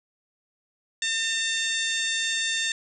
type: harmonic tone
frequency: 903 Hz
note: A5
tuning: 45 cents sharp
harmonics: 2 / 3 / 4 / 5 / 6 / 7 / 8 / 9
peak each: -29 / -33 / -28 / -38 / -40 / -37 / -34 / -39 dBFS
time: 1.02-2.72 s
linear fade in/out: 2 ms
effects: none